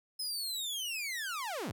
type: linear sweep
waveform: sawtooth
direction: down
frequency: 5150 to 58.27 Hz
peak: -32 dBFS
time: 0.19-1.72 s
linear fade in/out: 10 ms
effects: none